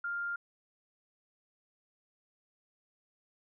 sine tone, 1400 Hz, F6, 4 cents sharp, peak -33 dBFS, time 0.04-0.36 s, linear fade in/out 5 ms, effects none

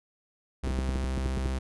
45% pulse tone, 65.41 Hz, C2, in tune, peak -28 dBFS, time 0.63-1.59 s, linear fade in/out 10 ms
clicks, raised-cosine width 3 ms, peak -19 dBFS, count 10, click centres 0.674 / 0.706 / 0.789 / 0.892 / 0.958 / 1.042 / 1.177 / 1.26 / 1.375 / 1.459 s
effects resampled to 24000 Hz

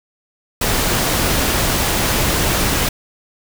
pink noise, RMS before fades -17 dBFS, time 0.61-2.89 s, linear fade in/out 5 ms, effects none

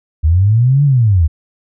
sine linear two-way sweep, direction up then down, 73.42 to 146.83 to 73.42 Hz, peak -7 dBFS, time 0.23-1.28 s, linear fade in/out 20 ms, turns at 0.84 s, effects none

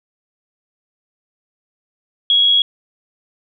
sine tone with amplitude modulation, 3322 Hz, G#7, in tune, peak -8 dBFS, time 2.3-2.62 s, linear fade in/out 2 ms, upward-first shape sine, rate 99 Hz, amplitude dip 40%, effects none

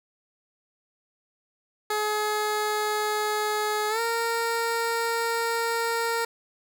15% pulse tone with pitch glide, 423.7 to 462 Hz, G#4 to A#4, +35 to -16 cents, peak -18 dBFS, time 1.9-6.25 s, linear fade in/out 5 ms, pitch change +149 cents, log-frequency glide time 3.89-4 s, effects none

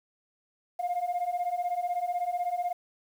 sine beating tone pair, 698.5 / 714.5 Hz, F5 / F5, 0 / +39 cents, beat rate 16 Hz, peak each -30 / -28 dBFS, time 0.79-2.73 s, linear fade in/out 10 ms, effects tanh soft clip ceiling -24 dBFS + 9-bit

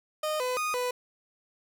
30% pulse tone with pitch steps, 615 / 503 / 1237 / 496.1 Hz, D#5 / B4 / D#6 / B4, -20 / +32 / -10 / +8 cents, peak -25 dBFS, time 0.23-0.91 s, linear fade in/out 5 ms, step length 170 ms, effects none

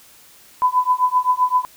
sine tone with tremolo, 1003 Hz, B5, 26 cents sharp, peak -10 dBFS, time 0.62-1.65 s, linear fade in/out 0 ms, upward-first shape triangle, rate 7.7 Hz, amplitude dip 100%, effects white hiss -48 dBFS RMS until 1.76 s

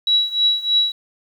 sine tone with tremolo, 3900 Hz, B7, 23 cents flat, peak -11 dBFS, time 0.07-0.92 s, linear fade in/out 2 ms, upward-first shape triangle, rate 3.2 Hz, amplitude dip 90%, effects 8-bit

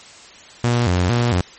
sawtooth tone with vibrato, 103.83 Hz, G#2, in tune, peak -11 dBFS, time 0.64-1.41 s, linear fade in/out 0 ms, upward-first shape square, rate 2.2 Hz, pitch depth 250 cents each way, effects white hiss -42 dBFS RMS until 1.58 s + MP3 32 kbps

